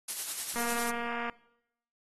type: noise with tremolo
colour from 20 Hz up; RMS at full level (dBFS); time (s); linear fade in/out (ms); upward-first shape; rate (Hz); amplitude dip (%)
blue; -32; 0.08-0.9; 5; sine; 10; 45
type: click train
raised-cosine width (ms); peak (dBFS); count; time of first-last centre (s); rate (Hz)
0.5; -22; 175; 0.56-1.297; 236
effects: noise-tail reverb RT60 0.8 s tail -20 dB re dry + AAC 32 kbps